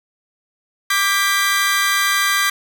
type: chord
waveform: sawtooth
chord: G major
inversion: second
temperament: equal with one note detuned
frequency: 1174.7 / 1597.2 / 1975.5 Hz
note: D6 / G6 / B6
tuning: 0 / +32 / 0 cents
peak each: -16 dBFS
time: 0.9-2.5 s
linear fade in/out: 5 ms
effects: none